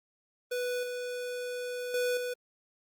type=tone with level steps; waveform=square; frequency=493.9 Hz; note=B4; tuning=in tune; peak=-31 / -35 / -28 / -33 dBFS; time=0.51-2.34 s; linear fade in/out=10 ms; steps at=0.83 / 1.94 / 2.17 s; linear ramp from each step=2 ms; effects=Opus 32 kbps